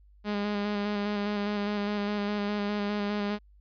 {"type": "tone with vibrato", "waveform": "sawtooth", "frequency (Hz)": 205.7, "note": "G#3", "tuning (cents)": -16, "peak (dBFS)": -24, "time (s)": [0.24, 3.39], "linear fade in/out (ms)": 50, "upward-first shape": "square", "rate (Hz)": 4.9, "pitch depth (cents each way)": 19, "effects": ["added 50 Hz sine -54 dBFS peak until 3.6 s", "resampled to 11025 Hz"]}